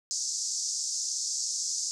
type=band-pass noise; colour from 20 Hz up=white; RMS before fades=-32 dBFS; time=0.11-1.91 s; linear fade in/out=0 ms; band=5000 to 7300 Hz; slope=48 dB/octave; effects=none